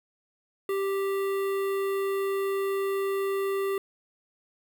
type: tone with notch filter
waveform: square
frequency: 392 Hz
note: G4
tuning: in tune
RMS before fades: -28 dBFS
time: 0.69-3.78 s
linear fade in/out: 2 ms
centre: 5700 Hz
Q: 0.55
effects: none